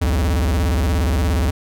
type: tone with vibrato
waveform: square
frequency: 73.8 Hz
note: D2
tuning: 9 cents sharp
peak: -16 dBFS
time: 0.01-1.51 s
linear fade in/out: 10 ms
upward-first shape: square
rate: 17 Hz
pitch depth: 290 cents each way
effects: none